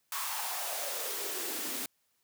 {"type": "noise with high-pass filter sweep", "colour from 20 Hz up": "white", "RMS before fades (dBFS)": -36, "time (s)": [0.12, 1.86], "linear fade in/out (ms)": 2, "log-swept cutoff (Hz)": [1100, 240], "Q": 4.2, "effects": ["white hiss -75 dBFS RMS until 2.23 s"]}